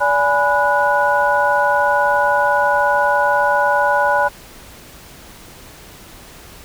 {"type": "tone cluster", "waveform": "sine", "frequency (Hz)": [578, 833, 992, 1464], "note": ["D5", "G#5", "B5", "F#6"], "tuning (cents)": [-28, 5, 7, -19], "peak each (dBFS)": -18, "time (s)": [0, 4.29], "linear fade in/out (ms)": 20, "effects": ["pink hiss -40 dBFS RMS until 6.64 s"]}